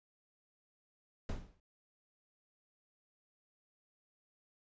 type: noise with exponential decay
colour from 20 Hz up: brown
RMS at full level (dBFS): -34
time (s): 1.29-1.6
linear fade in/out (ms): 2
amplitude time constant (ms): 66
effects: resampled to 16000 Hz